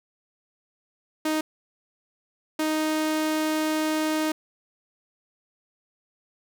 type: tone bursts at uneven times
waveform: sawtooth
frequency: 311.1 Hz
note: D#4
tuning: in tune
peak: -19 dBFS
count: 2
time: 1.25-1.41 / 2.59-4.32 s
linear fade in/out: 5 ms
effects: none